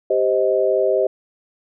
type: chord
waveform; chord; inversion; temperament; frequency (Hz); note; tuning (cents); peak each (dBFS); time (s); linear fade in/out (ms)
sine; C minor; second; just; 392.4 / 523.3 / 627.9; G4 / C5 / Eb5; +2 / 0 / +16; -19; 0.1-1.07; 5
effects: none